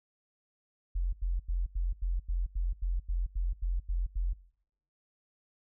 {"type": "tone bursts", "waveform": "sine", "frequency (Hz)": 43.65, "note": "F1", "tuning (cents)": 0, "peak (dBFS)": -27, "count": 13, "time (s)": [0.95, 4.334], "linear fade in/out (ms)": 10, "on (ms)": 180, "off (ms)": 87, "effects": ["noise-tail reverb RT60 0.7 s tail -21 dB re dry"]}